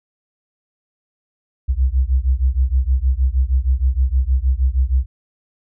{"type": "beating tone pair", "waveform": "sine", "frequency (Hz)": [62, 68.4], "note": ["B1", "C#2"], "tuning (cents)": [7, -23], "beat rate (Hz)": 6.4, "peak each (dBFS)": [-16, -17], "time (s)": [1.68, 5.06], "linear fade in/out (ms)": 20, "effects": []}